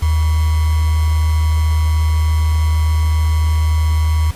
sine tone with sample-and-hold, 78.4 Hz, D#2, 14 cents sharp, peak -11 dBFS, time 0.02-4.31 s, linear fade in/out 5 ms, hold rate 1050 Hz, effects pink hiss -37 dBFS RMS until 4.35 s + resampled to 32000 Hz

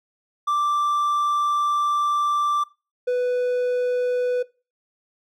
triangle tone pair in turn, 1174.7 / 495.5 Hz, D6 / B4, 0 / +6 cents, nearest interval octave + minor third, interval 1494 cents, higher first, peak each -17 dBFS, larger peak neither, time 0.47-2.64 / 3.07-4.43 s, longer first, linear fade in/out 10 ms, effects noise-tail reverb RT60 0.3 s tail -21 dB re dry

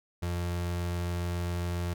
35% pulse tone, 87.31 Hz, F2, in tune, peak -28 dBFS, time 0.22-1.94 s, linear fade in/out 10 ms, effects none

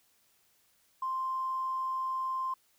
triangle tone with tanh clipping, 1046.5 Hz, C6, in tune, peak -30 dBFS, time 1.02-2.54 s, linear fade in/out 5 ms, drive 2 dB, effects white hiss -69 dBFS RMS until 2.78 s

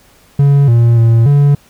triangle tone with pitch steps, 141.1 / 117.3 / 115 / 143.1 Hz, C#3 / A#2 / A#2 / D3, +31 / +11 / -23 / -45 cents, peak -3 dBFS, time 0.39-1.55 s, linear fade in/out 5 ms, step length 290 ms, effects pink hiss -47 dBFS RMS until 1.69 s

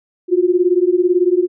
sine beating tone pair, 349.2 / 367.2 Hz, F4 / F#4, 0 / -13 cents, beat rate 18 Hz, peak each -14 dBFS, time 0.28-1.48 s, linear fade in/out 50 ms, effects none

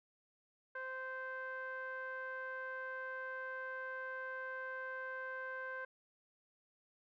sawtooth tone with low-pass filter, 520 Hz, C5, 11 cents flat, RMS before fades -44 dBFS, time 0.75-5.85 s, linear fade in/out 5 ms, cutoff 1500 Hz, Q 6, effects none

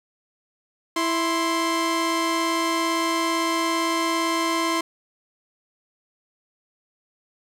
sawtooth tone pair together, 330.1 / 1048 Hz, E4 / C6, +2 / +2 cents, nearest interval octave + minor sixth, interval 2000 cents, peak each -20 dBFS, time 0.96-4.81 s, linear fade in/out 5 ms, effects low-pass 10000 Hz 12 dB/octave + 8-bit

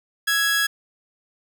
sawtooth tone pair together, 1329.5 / 1664 Hz, E6 / G#6, +14 / +3 cents, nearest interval major third, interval 389 cents, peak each -27 / -15 dBFS, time 0.27-0.67 s, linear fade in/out 10 ms, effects none

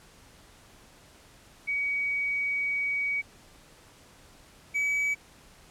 sine / triangle tone pair in turn, 2260 / 2281 Hz, C#7 / C#7, +33 / +49 cents, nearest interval unison, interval 16 cents, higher second, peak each -26 / -23 dBFS, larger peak second, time 1.67-3.22 / 4.74-5.15 s, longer first, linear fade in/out 20 ms, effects pink hiss -55 dBFS RMS until 5.7 s + low-pass 11000 Hz 12 dB/octave

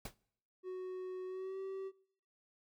pink noise with exponential decay, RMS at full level -39 dBFS, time 0.05-0.15 s, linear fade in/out 5 ms, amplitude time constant 21 ms
triangle tone with pitch glide, 370 to 384.8 Hz, F#4 to G4, 0 to -32 cents, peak -38 dBFS, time 0.63-1.92 s, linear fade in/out 50 ms, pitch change +68 cents, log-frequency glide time 1.26-1.59 s
effects noise-tail reverb RT60 0.7 s tail -23 dB re dry

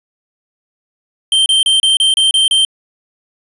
square tone bursts, 3136 Hz, G7, in tune, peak -9 dBFS, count 8, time 1.32-2.65 s, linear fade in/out 2 ms, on 140 ms, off 30 ms, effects resampled to 24000 Hz + 8-bit

